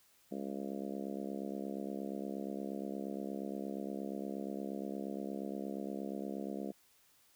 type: harmonic tone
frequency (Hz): 68.5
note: C#2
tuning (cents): -20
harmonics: 3 / 4 / 5 / 6 / 7 / 8 / 9 / 10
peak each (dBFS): -42 / -44 / -46 / -48 / -49 / -50 / -51 / -52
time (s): 0.31-6.72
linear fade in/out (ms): 10
effects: white hiss -68 dBFS RMS until 7.35 s